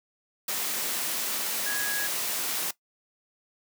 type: tone in noise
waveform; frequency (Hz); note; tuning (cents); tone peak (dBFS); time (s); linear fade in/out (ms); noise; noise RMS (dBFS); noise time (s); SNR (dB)
sine; 1661.2; G#6; 0; -30; 1.66-2.07; 5; white; -30; 0.48-2.71; -3
effects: noise-tail reverb RT60 0.1 s tail -18 dB re dry + high-pass 200 Hz 12 dB/octave